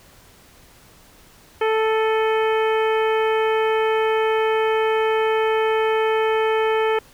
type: harmonic tone with a mistuned harmonic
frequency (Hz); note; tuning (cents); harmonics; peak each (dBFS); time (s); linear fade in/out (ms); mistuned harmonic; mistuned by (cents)
440; A4; 0; 1 / 2 / 3 / 4 / 5 / 6 / 7; -18 / -24 / -28 / -30 / -32 / -34 / -35; 1.61-6.99; 5; 6; -70
effects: pink hiss -50 dBFS RMS until 7.13 s